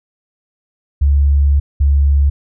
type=tone pair in turn; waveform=sine; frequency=70.8 / 70.54 Hz; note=C#2 / C#2; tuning=+37 / +31 cents; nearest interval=unison; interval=6 cents; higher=first; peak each=-8 dBFS; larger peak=neither; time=1.01-1.6 / 1.8-2.3 s; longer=first; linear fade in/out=10 ms; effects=none